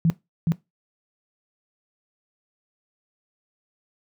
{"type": "tone with echo", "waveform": "sine", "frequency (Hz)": 164.81, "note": "E3", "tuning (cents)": 0, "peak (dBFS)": -15, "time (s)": [0.05, 0.1], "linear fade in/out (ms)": 0, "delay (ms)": 420, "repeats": 1, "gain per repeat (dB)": -2, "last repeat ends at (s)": 0.52, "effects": ["noise-tail reverb RT60 0.2 s tail -18 dB re dry", "high-pass 80 Hz 12 dB/octave"]}